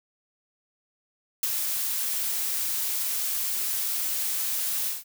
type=noise with ADSR envelope; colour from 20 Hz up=blue; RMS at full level=-23 dBFS; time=1.43-5.04 s; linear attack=3 ms; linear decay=24 ms; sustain=-5 dB; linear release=160 ms; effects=none